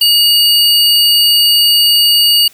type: tone pair together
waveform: square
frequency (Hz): 2882 / 4575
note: F#7 / D8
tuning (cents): -46 / -46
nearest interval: minor sixth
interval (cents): 800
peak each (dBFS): -10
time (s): 0.01-2.48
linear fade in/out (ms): 5
effects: white hiss -44 dBFS RMS until 2.53 s